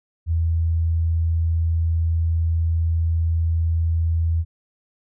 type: tone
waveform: sine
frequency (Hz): 82.41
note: E2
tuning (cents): 0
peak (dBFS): -17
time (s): 0.26-4.45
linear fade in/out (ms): 50
effects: none